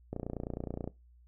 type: click train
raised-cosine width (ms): 2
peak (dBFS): -23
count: 23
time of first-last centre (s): 0.13-0.876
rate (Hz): 29.5
effects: noise-tail reverb RT60 0.2 s tail -19 dB re dry + added 60 Hz sine -57 dBFS peak until 1.27 s